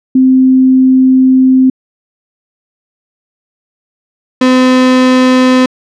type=tone pair in turn; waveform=sine / 35% pulse; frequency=260 / 255.7 Hz; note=C4 / C4; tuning=-11 / -40 cents; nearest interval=unison; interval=29 cents; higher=first; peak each=-3 dBFS; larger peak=neither; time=0.15-1.7 / 4.41-5.66 s; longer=first; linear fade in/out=5 ms; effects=low-pass 5000 Hz 12 dB/octave